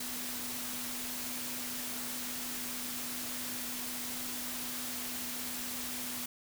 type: tone in noise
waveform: sine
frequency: 246.9 Hz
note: B3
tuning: in tune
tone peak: -46 dBFS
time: 0-6.26 s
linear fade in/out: 5 ms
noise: white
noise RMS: -39 dBFS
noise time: 0-6.26 s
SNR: -10 dB
effects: none